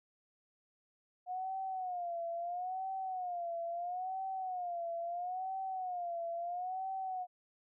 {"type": "tone with vibrato", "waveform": "sine", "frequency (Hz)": 720, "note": "F#5", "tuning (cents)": -47, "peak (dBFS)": -36, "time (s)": [1.26, 7.27], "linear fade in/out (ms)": 50, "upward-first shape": "sine", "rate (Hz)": 0.75, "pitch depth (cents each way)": 110, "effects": []}